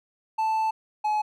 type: tone pair in turn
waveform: triangle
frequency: 880 / 849.1 Hz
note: A5 / G#5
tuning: 0 / +38 cents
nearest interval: minor second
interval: 62 cents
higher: first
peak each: -20 dBFS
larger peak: neither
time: 0.38-0.71 / 1.04-1.22 s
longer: first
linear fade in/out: 10 ms
effects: none